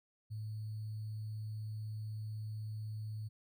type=tone with sample-and-hold; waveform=sine; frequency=108 Hz; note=A2; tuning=32 cents flat; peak=-39 dBFS; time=0.3-3.29 s; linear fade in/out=20 ms; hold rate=4410 Hz; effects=none